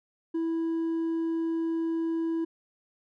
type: tone with hard clipping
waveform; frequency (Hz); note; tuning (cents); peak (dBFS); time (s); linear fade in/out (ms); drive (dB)
sine; 328.6; E4; -5; -27; 0.34-2.45; 10; 2
effects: none